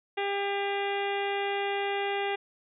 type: harmonic tone with a mistuned harmonic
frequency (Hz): 399.8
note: G4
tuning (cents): +34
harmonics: 1 / 2 / 3 / 4 / 5 / 6 / 7 / 8 / 9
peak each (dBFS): -31 / -32 / -44 / -40 / -37 / -40 / -40 / -44 / -50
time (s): 0.17-2.36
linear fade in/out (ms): 10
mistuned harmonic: 8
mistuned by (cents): +64
effects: none